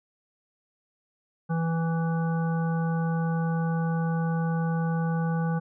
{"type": "harmonic tone", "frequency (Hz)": 164.81, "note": "E3", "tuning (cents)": 0, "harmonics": [1, 3, 5, 7, 9], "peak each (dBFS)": [-24, -36, -36, -41, -40], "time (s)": [1.49, 5.6], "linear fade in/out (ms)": 20, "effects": []}